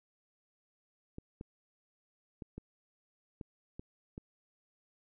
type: clicks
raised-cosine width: 3 ms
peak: -30 dBFS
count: 7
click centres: 1.184 / 1.411 / 2.422 / 2.58 / 3.412 / 3.795 / 4.179 s
effects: none